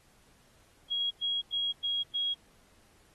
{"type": "tone bursts", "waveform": "sine", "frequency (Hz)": 3300, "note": "G#7", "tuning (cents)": -12, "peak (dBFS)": -28, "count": 5, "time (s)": [0.9, 2.346], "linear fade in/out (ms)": 20, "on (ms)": 210, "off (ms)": 99, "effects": ["pink hiss -64 dBFS RMS until 3.14 s", "AAC 32 kbps"]}